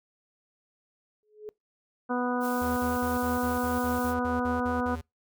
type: tone with exponential growth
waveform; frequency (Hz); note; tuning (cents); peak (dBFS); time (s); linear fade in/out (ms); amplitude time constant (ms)
sine; 424.6; G#4; +38; -33; 1.23-1.49; 0; 55
type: harmonic tone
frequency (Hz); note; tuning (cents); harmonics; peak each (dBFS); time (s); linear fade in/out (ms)
246.9; B3; 0; 1 / 2 / 3 / 4 / 5 / 6; -29 / -32 / -34 / -35 / -36 / -37; 2.09-4.96; 20
type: noise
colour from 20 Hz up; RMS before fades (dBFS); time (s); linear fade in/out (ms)
blue; -42; 2.4-4.15; 50
type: tone bursts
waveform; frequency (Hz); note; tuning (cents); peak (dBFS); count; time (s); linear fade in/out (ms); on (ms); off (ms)
square; 80.5; E2; -41; -36; 12; 2.61-5.014; 10; 160; 44
effects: noise-tail reverb RT60 0.2 s tail -25 dB re dry